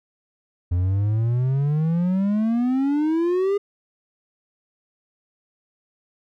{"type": "exponential sweep", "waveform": "triangle", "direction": "up", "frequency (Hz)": [86, 410.2], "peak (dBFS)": -16, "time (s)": [0.71, 3.58], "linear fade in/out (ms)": 10, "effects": []}